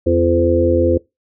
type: harmonic tone with a mistuned harmonic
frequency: 85.7 Hz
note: F2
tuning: 32 cents flat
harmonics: 1 / 3 / 4 / 5 / 6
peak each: -18 / -21 / -16 / -22 / -16 dBFS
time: 0.06-0.98 s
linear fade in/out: 10 ms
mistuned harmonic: 5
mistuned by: +18 cents
effects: noise-tail reverb RT60 0.2 s tail -22 dB re dry